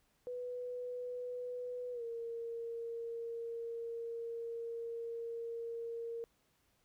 sine tone with pitch glide, 493.9 to 463.5 Hz, B4 to A#4, 0 to -10 cents, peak -39 dBFS, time 0.27-6.24 s, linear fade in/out 0 ms, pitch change -110 cents, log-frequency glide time 1.92-2.03 s, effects pink hiss -75 dBFS RMS until 6.84 s

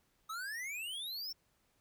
square exponential sweep, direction up, 1254 to 5520 Hz, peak -40 dBFS, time 0.29-1.33 s, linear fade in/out 10 ms, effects pink hiss -75 dBFS RMS until 1.8 s

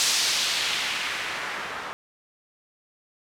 blue noise with low-pass filter sweep, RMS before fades -27 dBFS, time 0-1.93 s, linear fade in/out 0 ms, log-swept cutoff 5700 to 1200 Hz, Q 1.2, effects none

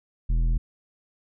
triangle tone with tanh clipping, 41.2 Hz, E1, in tune, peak -21 dBFS, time 0.29-0.58 s, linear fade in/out 10 ms, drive 14 dB, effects none

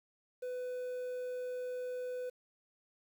triangle tone with quantisation, 500 Hz, B4, 21 cents sharp, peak -35 dBFS, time 0.42-2.3 s, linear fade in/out 10 ms, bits 10, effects none

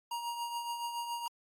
square tone with tremolo, 944 Hz, A#5, 22 cents sharp, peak -34 dBFS, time 0.11-1.28 s, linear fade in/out 5 ms, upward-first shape triangle, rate 7.1 Hz, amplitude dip 55%, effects AAC 64 kbps

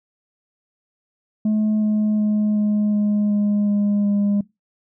sine tone with pitch steps, 214.2 / 212.6 / 211 / 209.4 / 207.9 / 206.3 / 204.8 / 203.2 Hz, A3 / G#3 / G#3 / G#3 / G#3 / G#3 / G#3 / G#3, -46 / +41 / +28 / +15 / +2 / -11 / -24 / -38 cents, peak -13 dBFS, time 1.45-4.41 s, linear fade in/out 5 ms, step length 370 ms, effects noise-tail reverb RT60 0.2 s tail -22 dB re dry + tanh soft clip ceiling -15 dBFS

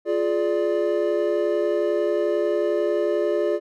triangle chord, D diminished, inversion first, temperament equal with one note detuned, 349.2 / 420.4 / 587.3 Hz, F4 / Ab4 / D5, 0 / +21 / 0 cents, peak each -22 dBFS, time 0.05-3.6 s, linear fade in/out 50 ms, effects none

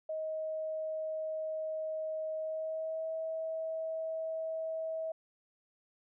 sine tone with pitch glide, 630 to 643.6 Hz, D#5 to E5, +21 to -42 cents, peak -34 dBFS, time 0.09-5.12 s, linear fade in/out 5 ms, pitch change +37 cents, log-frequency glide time 2.37-3.09 s, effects none

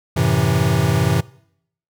square chord, F# half-diminished seventh, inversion none, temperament equal with one note detuned, 92.5 / 110 / 131.95 / 164.81 Hz, F#2 / A2 / C3 / E3, 0 / 0 / +15 / 0 cents, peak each -23 / -21 / -19 / -21 dBFS, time 0.16-1.21 s, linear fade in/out 10 ms, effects noise-tail reverb RT60 0.7 s tail -22 dB re dry

